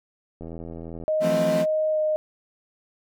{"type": "click train", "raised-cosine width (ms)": 2, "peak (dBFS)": -24, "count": 53, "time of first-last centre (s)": [0.41, 1.037], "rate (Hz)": 82.9}
{"type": "tone with pitch glide", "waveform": "sine", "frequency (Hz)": [622.3, 616.9], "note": ["D#5", "D#5"], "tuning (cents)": [0, -15], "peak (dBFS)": -20, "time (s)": [1.08, 2.16], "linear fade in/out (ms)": 0, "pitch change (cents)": -15, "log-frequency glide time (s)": [1.91, 1.99]}
{"type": "chord", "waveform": "40% pulse", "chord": "F major seventh", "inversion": "third", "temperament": "equal with one note detuned", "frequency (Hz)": [164.81, 178.8, 220, 261.6], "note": ["E3", "F3", "A3", "C4"], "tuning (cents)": [0, 41, 0, 0], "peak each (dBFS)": -29, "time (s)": [1.2, 1.66], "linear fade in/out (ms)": 50}
{"effects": []}